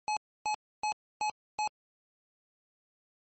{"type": "tone bursts", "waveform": "square", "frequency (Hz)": 850, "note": "G#5", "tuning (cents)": 40, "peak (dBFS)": -29, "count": 5, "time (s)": [0.08, 1.675], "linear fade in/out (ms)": 0, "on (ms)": 87, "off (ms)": 290, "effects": ["MP3 32 kbps"]}